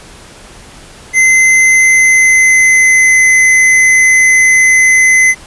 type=tone with pitch glide; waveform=square; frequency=2060 to 2042 Hz; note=C7 to C7; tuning=-28 to -43 cents; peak=-5 dBFS; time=1.13-5.35 s; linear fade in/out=50 ms; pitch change=-15 cents; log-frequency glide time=1.64-3.29 s; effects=pink hiss -35 dBFS RMS until 5.46 s + resampled to 24000 Hz